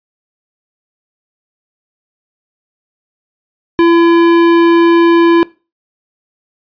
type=tone with hard clipping; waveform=sine; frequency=337.7 Hz; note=E4; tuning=42 cents sharp; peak=-7 dBFS; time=3.79-5.43 s; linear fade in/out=0 ms; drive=15 dB; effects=noise-tail reverb RT60 0.3 s tail -22 dB re dry + resampled to 11025 Hz